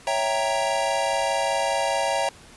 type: chord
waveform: square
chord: C# diminished seventh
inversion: none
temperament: equal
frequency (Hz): 554.4 / 659.3 / 784 / 932.3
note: C#5 / E5 / G5 / Bb5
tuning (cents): 0 / 0 / 0 / 0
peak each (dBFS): -28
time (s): 0.07-2.29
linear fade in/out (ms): 2
effects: pink hiss -48 dBFS RMS until 2.56 s + resampled to 24000 Hz